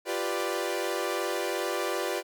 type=chord; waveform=sawtooth; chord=G dominant seventh; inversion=third; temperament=equal; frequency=349.2 / 392 / 493.9 / 587.3 Hz; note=F4 / G4 / B4 / D5; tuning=0 / 0 / 0 / 0 cents; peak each=-30 dBFS; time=0.05-2.23 s; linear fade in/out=50 ms; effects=none